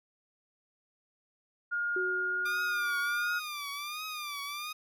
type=tone with pitch glide; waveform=sine; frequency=1421 to 1430.1 Hz; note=F6 to F6; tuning=+30 to +41 cents; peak=-29 dBFS; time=1.71-3.4 s; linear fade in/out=20 ms; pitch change=+11 cents; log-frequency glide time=2.25-2.51 s
type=tone with exponential decay; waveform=sine; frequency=370 Hz; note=F#4; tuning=in tune; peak=-31 dBFS; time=1.96-3.3 s; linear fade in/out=5 ms; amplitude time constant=290 ms
type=tone with vibrato; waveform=15% pulse; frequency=1194 Hz; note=D6; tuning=28 cents sharp; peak=-30 dBFS; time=2.45-4.73 s; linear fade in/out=10 ms; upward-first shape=triangle; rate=1.4 Hz; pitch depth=110 cents each way
effects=none